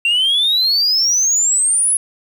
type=exponential sweep; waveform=sine; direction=up; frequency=2726 to 10548 Hz; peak=-10 dBFS; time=0.05-1.97 s; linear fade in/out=2 ms; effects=tanh soft clip ceiling -10 dBFS + 7-bit